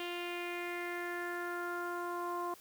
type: tone with low-pass filter sweep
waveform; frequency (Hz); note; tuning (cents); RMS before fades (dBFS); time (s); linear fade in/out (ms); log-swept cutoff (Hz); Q
sawtooth; 350; F4; +4; -39; 0-2.54; 2; 3000 to 1000; 4.3
effects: white hiss -58 dBFS RMS until 2.6 s